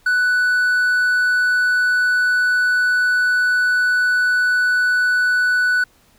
triangle tone, 1486 Hz, F#6, 7 cents sharp, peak -12 dBFS, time 0.06-5.84 s, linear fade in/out 5 ms, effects pink hiss -55 dBFS RMS until 6.18 s

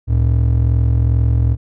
triangle ring-modulated tone, 90.9 Hz, F#2, 30 cents flat, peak -6 dBFS, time 0.07-1.57 s, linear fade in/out 50 ms, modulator 21.2 Hz, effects none

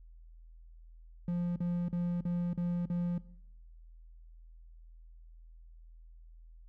triangle tone bursts, 174.7 Hz, F3, 1 cent sharp, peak -28 dBFS, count 6, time 1.28-3.18 s, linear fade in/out 2 ms, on 280 ms, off 44 ms, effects noise-tail reverb RT60 0.7 s tail -19 dB re dry + added 41 Hz sine -51 dBFS peak until 6.68 s

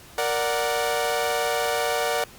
sawtooth chord, Bb augmented, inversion none, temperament equal, 466.2 / 587.3 / 740 Hz, Bb4 / D5 / F#5, 0 / 0 / 0 cents, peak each -23 dBFS, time 0.18-2.24 s, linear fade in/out 2 ms, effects pink hiss -47 dBFS RMS until 2.38 s + Opus 48 kbps

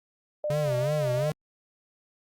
sine tone with pitch glide, 599 to 607.4 Hz, D5 to D#5, +34 to -42 cents, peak -26 dBFS, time 0.44-1.3 s, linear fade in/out 2 ms, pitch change +24 cents, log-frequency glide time 0.69-1.02 s
square tone with vibrato, 138.59 Hz, C#3, in tune, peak -28 dBFS, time 0.5-1.32 s, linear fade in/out 2 ms, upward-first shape sine, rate 2.8 Hz, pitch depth 170 cents each way
effects Opus 48 kbps

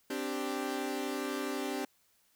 sawtooth chord, C suspended second, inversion none, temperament equal, 261.6 / 293.7 / 392 Hz, C4 / D4 / G4, 0 / 0 / 0 cents, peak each -34 dBFS, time 0.1-1.85 s, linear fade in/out 5 ms, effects white hiss -70 dBFS RMS until 2.35 s

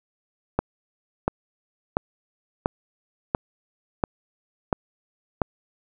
click train, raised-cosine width 1 ms, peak -6 dBFS, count 8, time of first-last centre 0.59-5.418 s, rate 1.45 Hz, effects none

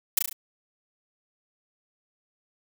blue noise with echo, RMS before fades -20 dBFS, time 0.17-0.19 s, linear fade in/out 5 ms, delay 35 ms, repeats 4, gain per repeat -4 dB, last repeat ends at 0.33 s, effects none

